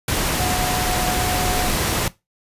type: tone in noise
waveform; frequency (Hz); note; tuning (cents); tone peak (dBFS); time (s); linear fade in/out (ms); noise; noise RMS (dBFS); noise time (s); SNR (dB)
sine; 729; F#5; -26; -24; 0.4-1.68; 2; pink; -21; 0.08-2.08; -6
effects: noise-tail reverb RT60 0.2 s tail -18 dB re dry + resampled to 32000 Hz